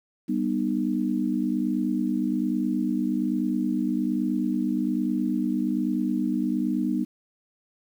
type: chord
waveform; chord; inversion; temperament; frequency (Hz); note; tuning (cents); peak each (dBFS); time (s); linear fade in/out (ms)
sine; G augmented; none; just; 196 / 245 / 306.2; G3 / B3 / D#4; 0 / -14 / -28; -28 / -26 / -27; 0.28-7.05; 20
effects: 9-bit